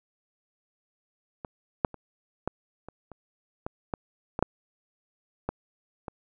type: clicks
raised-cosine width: 1 ms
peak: -22 / -7 / -27 / -14 / -27 / -29 / -18 / -15 / -15 / -7 / -14 / -21 dBFS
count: 12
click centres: 1.448 / 1.848 / 1.943 / 2.476 / 2.886 / 3.117 / 3.665 / 3.938 / 4.391 / 4.426 / 5.49 / 6.082 s
effects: none